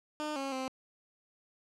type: tone with pitch steps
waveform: 15% pulse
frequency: 302.9 / 272.3 / 261.6 Hz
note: D#4 / C#4 / C4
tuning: -46 / -31 / 0 cents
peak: -28 dBFS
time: 0.2-0.68 s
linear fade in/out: 0 ms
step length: 160 ms
effects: low-pass 8000 Hz 12 dB/octave